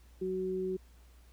sine tone pair together, 185.7 / 373.2 Hz, F#3 / F#4, +7 / +15 cents, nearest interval octave, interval 1208 cents, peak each -39 / -32 dBFS, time 0.21-0.77 s, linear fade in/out 10 ms, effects added 60 Hz sine -55 dBFS peak until 1.32 s + pink hiss -66 dBFS RMS until 1.32 s

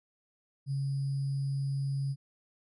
sine tone with sample-and-hold, 137.9 Hz, C#3, 9 cents flat, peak -29 dBFS, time 0.66-2.16 s, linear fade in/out 50 ms, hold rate 4900 Hz, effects resampled to 24000 Hz

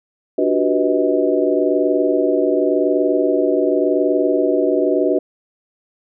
sine tone cluster, 294 / 361.1 / 382 / 493.6 / 630 Hz, D4 / F#4 / G4 / B4 / D#5, +2 / -42 / -45 / -1 / +21 cents, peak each -20 dBFS, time 0.38-5.19 s, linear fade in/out 5 ms, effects none

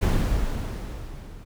brown noise with level ramp, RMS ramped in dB -19 to -42 dBFS, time 0.01-1.45 s, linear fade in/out 20 ms, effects none

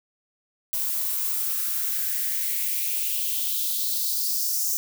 violet noise with high-pass filter sweep, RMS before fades -26 dBFS, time 0.73-4.77 s, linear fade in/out 0 ms, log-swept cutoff 830 to 6100 Hz, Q 3.5, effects none

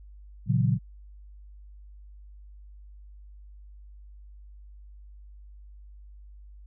sine chord, F# dominant seventh, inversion first, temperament equal, 116.54 / 138.59 / 164.81 / 185 Hz, A#2 / C#3 / E3 / F#3, 0 / 0 / 0 / 0 cents, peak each -24 / -25 / -30 / -28 dBFS, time 0.46-0.79 s, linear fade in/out 50 ms, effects added 50 Hz sine -45 dBFS peak until 6.66 s

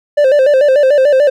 triangle tone with vibrato, 554.4 Hz, C#5, in tune, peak -4 dBFS, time 0.17-1.3 s, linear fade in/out 10 ms, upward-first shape square, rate 6.8 Hz, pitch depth 97 cents each way, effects none

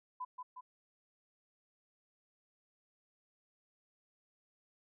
sine tone with echo, 1003 Hz, B5, 26 cents sharp, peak -38 dBFS, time 0.2-0.25 s, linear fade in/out 10 ms, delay 180 ms, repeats 2, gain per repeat -4 dB, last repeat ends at 0.61 s, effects none

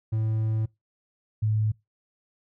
triangle / sine tone pair in turn, 110 / 107.86 Hz, A2 / A2, 0 / -34 cents, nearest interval unison, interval 34 cents, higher first, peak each -21 dBFS, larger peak neither, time 0.12-0.66 / 1.42-1.72 s, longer first, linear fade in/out 10 ms, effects noise-tail reverb RT60 0.2 s tail -23 dB re dry

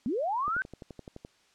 sine linear sweep, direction up, 205 to 1568 Hz, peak -27 dBFS, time 0.06-0.62 s, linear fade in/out 0 ms
click train, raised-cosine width 2 ms, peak -29 dBFS, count 10, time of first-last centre 0.48-1.249 s, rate 11.7 Hz
effects white hiss -65 dBFS RMS until 1.54 s + low-pass 6000 Hz 12 dB/octave

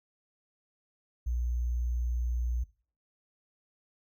sine tone with sample-and-hold, 60.2 Hz, B1, 44 cents flat, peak -28 dBFS, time 1.26-2.64 s, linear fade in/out 10 ms, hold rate 6300 Hz, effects noise-tail reverb RT60 0.4 s tail -19 dB re dry

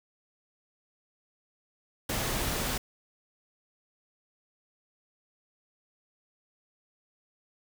pink noise, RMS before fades -31 dBFS, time 2.09-2.78 s, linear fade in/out 5 ms, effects none

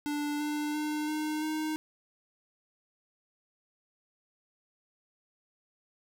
square tone with pitch steps, 293.7 / 297.8 / 302 / 306.2 / 310.4 Hz, D4 / D4 / D4 / D#4 / D#4, 0 / +24 / +48 / -28 / -4 cents, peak -31 dBFS, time 0.06-1.76 s, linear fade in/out 0 ms, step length 340 ms, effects none

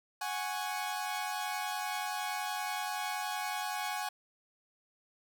sawtooth chord, F# suspended second, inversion none, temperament equal, 740 / 830.6 / 1108.7 Hz, F#5 / G#5 / C#6, 0 / 0 / 0 cents, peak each -35 / -33 / -38 dBFS, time 0.21-4.09 s, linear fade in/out 5 ms, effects none

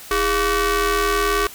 sawtooth ring-modulated tone, 369.7 Hz, F#4, 1 cent flat, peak -10 dBFS, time 0.11-1.47 s, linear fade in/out 2 ms, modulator 779 Hz, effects white hiss -39 dBFS RMS until 1.54 s

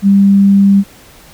sine tone, 198 Hz, G3, 18 cents sharp, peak -4 dBFS, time 0.02-0.84 s, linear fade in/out 50 ms, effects pink hiss -40 dBFS RMS until 1.33 s

